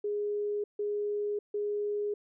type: tone bursts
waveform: sine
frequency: 413.8 Hz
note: G#4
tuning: 6 cents flat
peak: -29 dBFS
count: 3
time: 0.04-2.14 s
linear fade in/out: 5 ms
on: 600 ms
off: 150 ms
effects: none